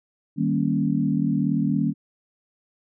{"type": "chord", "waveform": "sine", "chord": "Eb dominant seventh", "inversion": "none", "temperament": "equal", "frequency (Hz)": [155.56, 196, 233.1, 277.2], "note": ["Eb3", "G3", "Bb3", "Db4"], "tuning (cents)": [0, 0, 0, 0], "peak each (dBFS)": -25, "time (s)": [0.36, 1.94], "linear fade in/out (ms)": 50, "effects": []}